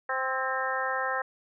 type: harmonic tone with a mistuned harmonic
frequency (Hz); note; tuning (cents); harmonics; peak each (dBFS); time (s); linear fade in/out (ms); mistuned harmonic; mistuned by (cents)
261.6; C4; 0; 2 / 3 / 4 / 5 / 6 / 7; -34 / -34 / -34 / -34 / -34 / -34; 0.09-1.22; 5; 6; +30
effects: none